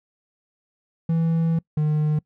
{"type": "tone pair in turn", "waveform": "triangle", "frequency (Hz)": [164.5, 152.05], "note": ["E3", "D#3"], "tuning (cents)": [-3, -40], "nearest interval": "minor second", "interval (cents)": 137, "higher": "first", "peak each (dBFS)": -16, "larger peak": "neither", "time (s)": [[1.09, 1.59], [1.77, 2.19]], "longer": "first", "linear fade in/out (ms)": 5, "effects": ["noise-tail reverb RT60 0.1 s tail -24 dB re dry"]}